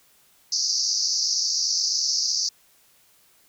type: band-pass noise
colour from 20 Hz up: pink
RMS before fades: -24 dBFS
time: 0.52-2.49 s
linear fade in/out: 5 ms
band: 4600 to 6200 Hz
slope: 96 dB/octave
effects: white hiss -59 dBFS RMS until 3.48 s